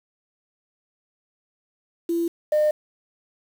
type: tone pair in turn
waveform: sine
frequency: 337.8 / 605.9 Hz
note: E4 / D#5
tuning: +42 / -46 cents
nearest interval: minor seventh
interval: 1012 cents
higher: second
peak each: -20 / -15 dBFS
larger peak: second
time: 2.09-2.28 / 2.52-2.71 s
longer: neither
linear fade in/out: 5 ms
effects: tanh soft clip ceiling -13 dBFS + 7-bit